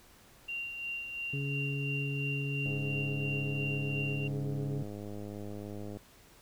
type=tone with tremolo; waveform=sine; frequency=2768 Hz; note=F7; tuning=16 cents flat; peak=-34 dBFS; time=0.48-4.28 s; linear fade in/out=10 ms; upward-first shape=sine; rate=2.9 Hz; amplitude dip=45%
type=harmonic tone; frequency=140 Hz; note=C#3; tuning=18 cents sharp; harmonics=1 / 2 / 3; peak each=-33 / -42 / -44 dBFS; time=1.33-4.83 s; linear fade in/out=5 ms
type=click train; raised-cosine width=2 ms; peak=-30 dBFS; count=342; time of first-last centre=2.66-5.971 s; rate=103 Hz
effects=pink hiss -59 dBFS RMS until 6.41 s